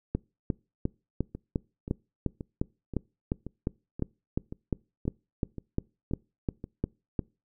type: two click trains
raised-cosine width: 3 ms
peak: -14 / -24 dBFS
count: 21 / 11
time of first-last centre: 0.15-7.192 / 1.35-6.641 s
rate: 2.84 / 1.89 Hz
effects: noise-tail reverb RT60 0.3 s tail -25 dB re dry